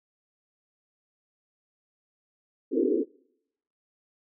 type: band-pass noise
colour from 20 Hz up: white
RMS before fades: -24 dBFS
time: 2.71-3.05 s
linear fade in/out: 50 ms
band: 250 to 470 Hz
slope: 96 dB/octave
effects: noise-tail reverb RT60 0.8 s tail -26 dB re dry